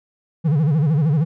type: tone with vibrato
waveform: triangle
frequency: 151.6 Hz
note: D#3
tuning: 45 cents flat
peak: -12 dBFS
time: 0.44-1.25 s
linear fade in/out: 20 ms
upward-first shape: sine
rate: 13 Hz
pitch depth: 170 cents each way
effects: none